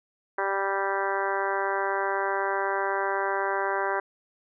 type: harmonic tone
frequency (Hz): 196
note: G3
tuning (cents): 0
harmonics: 2 / 3 / 4 / 5 / 6 / 7 / 8 / 9 / 10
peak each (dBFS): -31 / -33 / -32 / -31 / -35 / -37 / -32 / -40 / -39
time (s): 0.38-4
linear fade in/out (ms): 5
effects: none